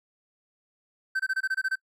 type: tone bursts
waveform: triangle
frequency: 1544 Hz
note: G6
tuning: 27 cents flat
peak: -22 dBFS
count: 9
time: 1.15-1.757 s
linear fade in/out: 10 ms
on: 47 ms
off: 23 ms
effects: noise-tail reverb RT60 0.1 s tail -25 dB re dry